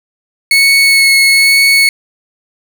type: tone with vibrato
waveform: 30% pulse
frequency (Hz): 2200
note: C#7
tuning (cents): -14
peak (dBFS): -3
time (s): 0.51-1.89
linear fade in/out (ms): 2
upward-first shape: sine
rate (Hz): 1.1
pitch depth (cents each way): 12
effects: none